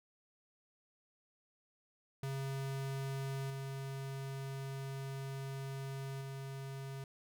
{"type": "tone with level steps", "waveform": "square", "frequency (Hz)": 135.8, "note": "C#3", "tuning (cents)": -35, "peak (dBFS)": [-38, -41, -43], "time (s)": [2.23, 7.04], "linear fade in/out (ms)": 2, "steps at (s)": [3.5, 6.21], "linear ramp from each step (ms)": 2, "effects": []}